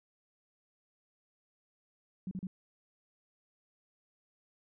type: tone bursts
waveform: sine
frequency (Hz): 186.5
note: F#3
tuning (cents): +14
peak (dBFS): -35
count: 3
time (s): 2.27-2.47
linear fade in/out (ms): 2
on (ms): 42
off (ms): 37
effects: none